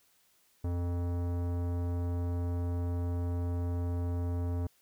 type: tone with tanh clipping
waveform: sine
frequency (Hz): 87.31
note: F2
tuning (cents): 0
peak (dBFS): -32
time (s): 0.64-4.67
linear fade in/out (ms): 5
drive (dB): 18
effects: white hiss -68 dBFS RMS until 4.81 s